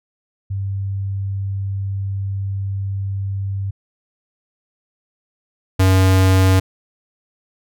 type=tone pair in turn; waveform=sine / square; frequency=98 / 94.27 Hz; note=G2 / F#2; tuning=0 / +33 cents; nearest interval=minor second; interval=67 cents; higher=first; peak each=-20 / -11 dBFS; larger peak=second; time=0.5-3.71 / 5.79-6.6 s; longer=first; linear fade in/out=10 ms; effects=none